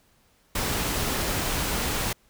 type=noise; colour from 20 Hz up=pink; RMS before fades=-27 dBFS; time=0.55-2.13 s; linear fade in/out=5 ms; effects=pink hiss -63 dBFS RMS until 2.29 s

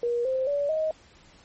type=tone with pitch steps; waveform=sine; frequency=476.5 / 522.6 / 573.2 / 628.7 Hz; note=A#4 / C5 / D5 / D#5; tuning=+38 / -2 / -42 / +18 cents; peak=-23 dBFS; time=0.03-0.91 s; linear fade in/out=2 ms; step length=220 ms; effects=pink hiss -55 dBFS RMS until 1.44 s + MP3 32 kbps

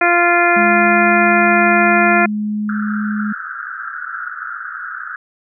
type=harmonic tone; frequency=347.2 Hz; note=F4; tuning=10 cents flat; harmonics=1 / 2 / 3 / 4 / 5 / 6 / 7; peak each=-18 / -15 / -22 / -16 / -18 / -20 / -19 dBFS; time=0.01-2.26 s; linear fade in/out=5 ms
type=tone; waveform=sine; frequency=210.5 Hz; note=G#3; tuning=24 cents sharp; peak=-17 dBFS; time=0.56-3.33 s; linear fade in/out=10 ms
type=band-pass noise; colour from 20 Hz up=pink; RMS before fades=-27 dBFS; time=2.69-5.16 s; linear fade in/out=2 ms; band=1300 to 1600 Hz; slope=96 dB/octave
effects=none

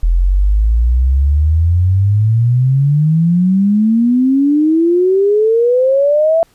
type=exponential sweep; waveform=sine; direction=up; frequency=41.2 to 670 Hz; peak=-8 dBFS; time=0.03-6.43 s; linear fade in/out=0 ms; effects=pink hiss -53 dBFS RMS until 6.54 s + resampled to 32000 Hz

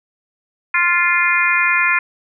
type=harmonic tone; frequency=349.2 Hz; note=F4; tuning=in tune; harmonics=3 / 4 / 5 / 6 / 7; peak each=-21 / -20 / -19 / -18 / -18 dBFS; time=0.74-1.99 s; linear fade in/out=5 ms; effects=none

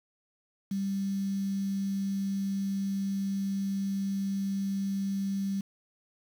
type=tone with quantisation; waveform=sine; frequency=196 Hz; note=G3; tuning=in tune; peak=-28 dBFS; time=0.71-5.61 s; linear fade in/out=5 ms; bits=8; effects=none

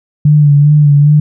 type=tone with vibrato; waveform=sine; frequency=146.83 Hz; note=D3; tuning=in tune; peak=-3 dBFS; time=0.25-1.2 s; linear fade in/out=5 ms; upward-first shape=sine; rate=2.5 Hz; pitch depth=41 cents each way; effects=none

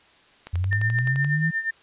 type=click train; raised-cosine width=0.3 ms; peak=-21 dBFS; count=10; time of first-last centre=0.47-1.246 s; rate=11.6 Hz
type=linear sweep; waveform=sine; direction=up; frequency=83.9 to 164 Hz; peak=-21 dBFS; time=0.53-1.51 s; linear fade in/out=10 ms
type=tone with tremolo; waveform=sine; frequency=1800 Hz; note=A6; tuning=39 cents sharp; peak=-21 dBFS; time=0.71-1.71 s; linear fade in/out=10 ms; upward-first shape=sine; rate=8.4 Hz; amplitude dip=75%
effects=white hiss -55 dBFS RMS until 1.82 s + resampled to 8000 Hz

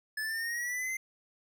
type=exponential sweep; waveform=square; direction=up; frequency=1721 to 2089 Hz; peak=-33 dBFS; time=0.17-0.97 s; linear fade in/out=5 ms; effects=none

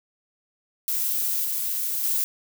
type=noise with level steps; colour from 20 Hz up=violet; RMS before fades=-25 / -27 / -24 dBFS; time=0.88-2.24 s; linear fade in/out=0 ms; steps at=1.44 / 2.03 s; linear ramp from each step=10 ms; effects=none

